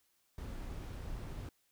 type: noise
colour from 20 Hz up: brown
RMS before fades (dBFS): -43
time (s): 0.38-1.49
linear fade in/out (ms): 2
effects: white hiss -75 dBFS RMS until 1.71 s